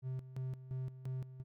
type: tone with tremolo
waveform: triangle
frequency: 129.8 Hz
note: C3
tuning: 13 cents flat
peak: -35 dBFS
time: 0.02-1.44 s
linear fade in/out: 50 ms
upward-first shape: square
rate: 2.9 Hz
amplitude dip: 75%
effects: none